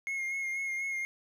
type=tone with vibrato; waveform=triangle; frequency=2149 Hz; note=C7; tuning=46 cents sharp; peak=-30 dBFS; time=0.07-1.05 s; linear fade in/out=0 ms; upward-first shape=sine; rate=4.1 Hz; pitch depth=27 cents each way; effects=none